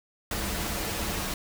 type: noise with comb filter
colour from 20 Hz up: pink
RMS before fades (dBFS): -31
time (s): 0.31-1.34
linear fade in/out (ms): 2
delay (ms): 7.7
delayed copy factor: -0.5
effects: none